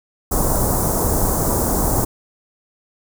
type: band-stop noise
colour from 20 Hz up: pink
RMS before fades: -18 dBFS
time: 0.31-2.05 s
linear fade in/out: 10 ms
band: 1100 to 7100 Hz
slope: 24 dB/octave
effects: none